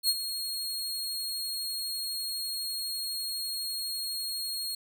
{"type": "tone with ADSR envelope", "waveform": "sawtooth", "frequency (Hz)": 4278, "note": "C8", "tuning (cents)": 38, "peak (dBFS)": -18, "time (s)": [0.03, 4.75], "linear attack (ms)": 60, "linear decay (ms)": 44, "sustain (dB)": -11, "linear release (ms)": 4, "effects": []}